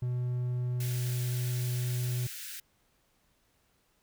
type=tone; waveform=triangle; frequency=123.8 Hz; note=B2; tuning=5 cents sharp; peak=-27 dBFS; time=0.02-2.27 s; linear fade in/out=5 ms
type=high-pass noise; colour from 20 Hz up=white; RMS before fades=-42 dBFS; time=0.8-2.6 s; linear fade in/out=5 ms; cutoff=1400 Hz; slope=96 dB/octave
effects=pink hiss -71 dBFS RMS until 4.02 s